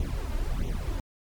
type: noise with flanger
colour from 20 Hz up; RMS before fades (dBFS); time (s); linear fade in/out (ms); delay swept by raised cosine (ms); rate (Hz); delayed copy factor
brown; -29; 0-1; 2; 0.31 to 3.31; 1.5; +0.8
effects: MP3 96 kbps